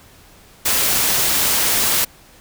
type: noise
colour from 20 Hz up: white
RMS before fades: -17 dBFS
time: 0.65-2.05 s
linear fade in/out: 10 ms
effects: pink hiss -47 dBFS RMS until 2.4 s